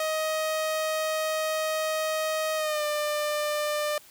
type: tone with pitch glide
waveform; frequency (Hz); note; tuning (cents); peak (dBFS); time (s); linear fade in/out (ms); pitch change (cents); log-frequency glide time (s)
sawtooth; 628 to 597.2; D#5 to D5; +16 to +29; -22; 0-3.98; 2; -87; 2.56-2.84
effects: white hiss -53 dBFS RMS until 4.1 s

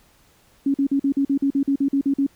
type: tone bursts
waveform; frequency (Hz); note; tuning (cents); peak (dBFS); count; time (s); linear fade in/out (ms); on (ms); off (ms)
sine; 276.9; C#4; -2; -16; 13; 0.66-2.266; 5; 82; 45
effects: pink hiss -57 dBFS RMS until 2.35 s

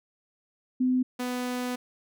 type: tone pair in turn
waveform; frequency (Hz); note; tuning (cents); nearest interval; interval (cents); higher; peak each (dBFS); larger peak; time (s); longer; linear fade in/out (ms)
sine / sawtooth; 254.4 / 248.6; C4 / B3; -48 / +12; unison; 40; first; -21 / -25; first; 0.8-1.03 / 1.19-1.76; second; 10
effects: none

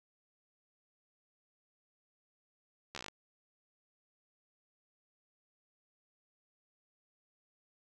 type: slowing click train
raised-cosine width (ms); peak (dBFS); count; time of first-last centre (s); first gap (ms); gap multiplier
0.2; -25; 9; 2.95-3.083; 13; 1.07
effects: none

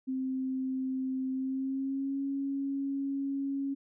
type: tone with pitch glide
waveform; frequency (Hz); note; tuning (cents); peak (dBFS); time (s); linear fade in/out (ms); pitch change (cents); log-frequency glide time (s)
sine; 261.6 to 275.7; C4 to C#4; 0 to -9; -30; 0.07-3.75; 20; +91; 1.32-2.22
effects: none

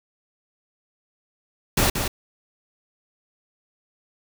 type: noise with echo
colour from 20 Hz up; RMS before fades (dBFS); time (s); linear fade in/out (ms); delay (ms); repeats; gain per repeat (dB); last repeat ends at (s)
pink; -19; 1.77-1.9; 5; 180; 1; -6; 2.08
effects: none

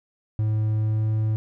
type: tone with pitch glide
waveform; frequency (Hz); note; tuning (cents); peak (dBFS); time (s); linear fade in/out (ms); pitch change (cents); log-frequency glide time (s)
triangle; 108.1 to 108.91; A2 to A2; -30 to -17; -18; 0.39-1.36; 0; +13; 0.78-1.11
effects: none

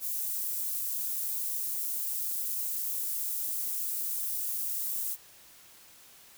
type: high-pass noise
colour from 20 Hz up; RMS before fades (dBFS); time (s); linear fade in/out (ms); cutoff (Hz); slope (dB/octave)
white; -33; 0-5.17; 50; 11000; 12
effects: white hiss -55 dBFS RMS until 6.37 s

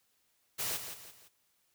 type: noise with echo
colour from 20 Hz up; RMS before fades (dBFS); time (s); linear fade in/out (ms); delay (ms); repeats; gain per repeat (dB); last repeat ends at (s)
white; -35; 0.58-0.78; 20; 170; 3; -8; 1.29
effects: white hiss -74 dBFS RMS until 1.74 s

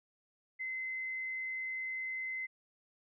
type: tone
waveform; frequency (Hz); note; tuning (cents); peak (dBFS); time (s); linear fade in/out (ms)
sine; 2055; C7; -32; -36; 0.59-2.47; 20
effects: none

